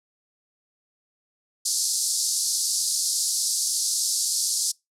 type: band-pass noise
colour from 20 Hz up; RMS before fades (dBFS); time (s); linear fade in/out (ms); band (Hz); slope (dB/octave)
pink; -25; 1.65-4.72; 10; 4500 to 11000; 48
effects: noise-tail reverb RT60 0.2 s tail -25 dB re dry